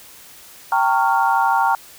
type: chord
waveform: sine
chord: G half-diminished seventh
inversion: none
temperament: equal with one note detuned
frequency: 784 / 916.3 / 1108.7 / 1396.9 Hz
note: G5 / Bb5 / Db6 / F6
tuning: 0 / -30 / 0 / 0 cents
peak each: -19 / -17 / -23 / -22 dBFS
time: 0.72-1.75 s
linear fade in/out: 2 ms
effects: white hiss -43 dBFS RMS until 1.98 s